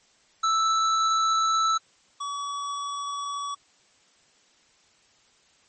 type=tone pair in turn; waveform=square; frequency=1318.5 / 1136.5 Hz; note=E6 / C#6; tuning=0 / +43 cents; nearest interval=minor third; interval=257 cents; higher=first; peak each=-21 / -30 dBFS; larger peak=first; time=0.43-1.78 / 2.2-3.55 s; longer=neither; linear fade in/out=10 ms; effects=white hiss -61 dBFS RMS until 5.68 s + MP3 32 kbps